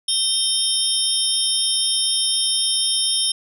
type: tone cluster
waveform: sine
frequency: 3148 / 3667 / 5390 / 9900 Hz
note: G7 / A#7 / E8 / D#9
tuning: +7 / -29 / +38 / -10 cents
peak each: -23 dBFS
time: 0.08-3.32 s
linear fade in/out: 5 ms
effects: none